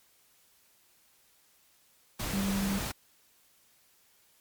sine tone in noise, 196.3 Hz, G3, 3 cents sharp, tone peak -28 dBFS, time 2.33-2.79 s, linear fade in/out 10 ms, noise pink, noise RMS -35 dBFS, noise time 2.19-2.92 s, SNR +4 dB, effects white hiss -65 dBFS RMS until 4.4 s + MP3 96 kbps

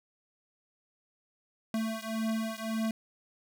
square beating tone pair, 221.4 / 223.2 Hz, A3 / A3, +11 / +25 cents, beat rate 1.8 Hz, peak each -34 / -35 dBFS, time 1.74-2.91 s, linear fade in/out 2 ms, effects none

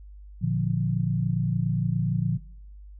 sine chord, Bb major, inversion none, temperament equal with one note detuned, 116.54 / 146.83 / 173.81 Hz, Bb2 / D3 / F3, 0 / 0 / -8 cents, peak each -27 dBFS, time 0.41-2.38 s, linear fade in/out 20 ms, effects noise-tail reverb RT60 0.7 s tail -23 dB re dry + added 50 Hz sine -42 dBFS peak until 2.99 s

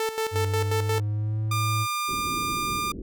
sawtooth tone with tremolo, 442.6 Hz, A4, 10 cents sharp, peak -20 dBFS, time 0-1 s, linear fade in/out 2 ms, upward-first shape square, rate 5.6 Hz, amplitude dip 65%
triangle tone with pitch glide, 97.8 to 108.52 Hz, G2 to A2, -4 to -23 cents, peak -22 dBFS, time 0.31-1.87 s, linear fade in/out 50 ms, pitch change +181 cents, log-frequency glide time 0.43-1.4 s
sawtooth tone, 1200 Hz, D6, 37 cents sharp, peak -22 dBFS, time 1.51-2.92 s, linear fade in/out 5 ms
white low-pass noise, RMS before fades -36 dBFS, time 2.08-3.02 s, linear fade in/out 5 ms, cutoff 410 Hz, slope 48 dB/octave
effects none

